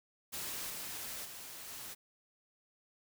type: noise with level steps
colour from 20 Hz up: white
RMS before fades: -41 / -43 / -48 / -46 dBFS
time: 0.32-1.95 s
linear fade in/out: 20 ms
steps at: 0.69 / 1.24 / 1.67 s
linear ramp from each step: 20 ms
effects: none